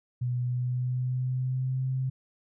sine tone with pitch glide, 123.47 to 130.81 Hz, B2 to C3, 0 to 0 cents, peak -26 dBFS, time 0.21-2.1 s, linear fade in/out 10 ms, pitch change +100 cents, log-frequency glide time 0.42-1.86 s, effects none

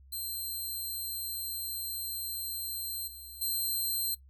5% pulse tone with level steps, 4141 Hz, C8, 19 cents flat, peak -28 / -38 / -23 dBFS, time 0.12-4.15 s, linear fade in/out 10 ms, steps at 3.07 / 3.41 s, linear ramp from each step 10 ms, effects noise-tail reverb RT60 0.1 s tail -18 dB re dry + added 67 Hz sine -53 dBFS peak until 4.29 s

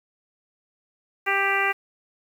harmonic tone, 393.9 Hz, G4, 8 cents sharp, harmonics 1 / 2 / 3 / 4 / 5 / 6 / 7, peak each -30 / -28 / -28 / -27 / -25 / -28 / -30 dBFS, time 1.26-1.73 s, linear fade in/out 20 ms, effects 8-bit

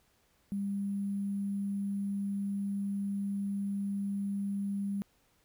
sine tone with sample-and-hold, 199.4 Hz, G3, 30 cents sharp, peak -31 dBFS, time 0.52-5.02 s, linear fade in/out 0 ms, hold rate 11025 Hz, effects pink hiss -70 dBFS RMS until 5.44 s

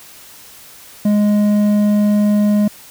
sine tone with hard clipping, 207.7 Hz, G#3, in tune, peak -12 dBFS, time 1.05-2.68 s, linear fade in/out 5 ms, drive 6 dB, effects white hiss -40 dBFS RMS until 2.9 s

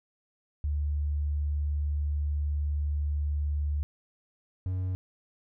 sine / triangle tone pair in turn, 73.42 / 92.5 Hz, D2 / F#2, 0 / 0 cents, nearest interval major third, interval 400 cents, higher second, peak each -26 dBFS, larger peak neither, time 0.64-3.83 / 4.66-4.95 s, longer first, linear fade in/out 0 ms, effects none

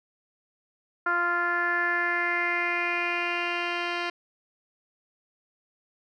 10% pulse tone with low-pass filter sweep, 348 Hz, F4, 6 cents flat, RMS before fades -27 dBFS, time 1.06-4.1 s, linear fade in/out 5 ms, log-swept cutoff 1400 to 3400 Hz, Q 4.9, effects none

